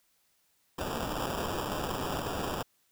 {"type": "noise with sample-and-hold", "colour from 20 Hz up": "blue", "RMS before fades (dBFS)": -34, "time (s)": [0.78, 2.63], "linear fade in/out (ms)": 10, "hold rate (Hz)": 2100, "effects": ["white hiss -71 dBFS RMS until 2.91 s"]}